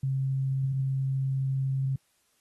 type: tone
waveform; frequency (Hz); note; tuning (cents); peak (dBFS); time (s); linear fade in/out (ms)
sine; 134.2; C3; +44; -25; 0.03-1.96; 5
effects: white hiss -70 dBFS RMS until 2.4 s + AAC 32 kbps